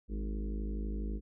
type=harmonic tone with a mistuned harmonic; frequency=52.1 Hz; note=G#1; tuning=6 cents sharp; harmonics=1 / 3 / 4 / 5 / 6 / 7 / 8 / 9; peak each=-34 / -50 / -42 / -52 / -47 / -51 / -52 / -55 dBFS; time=0.08-1.21 s; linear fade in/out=50 ms; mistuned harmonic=5; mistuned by=+26 cents; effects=none